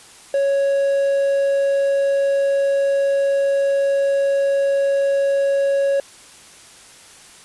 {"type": "tone", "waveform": "triangle", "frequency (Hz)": 554.4, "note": "C#5", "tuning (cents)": 0, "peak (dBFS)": -13, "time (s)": [0.34, 6], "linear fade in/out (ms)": 2, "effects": ["white hiss -44 dBFS RMS until 7.44 s", "resampled to 24000 Hz"]}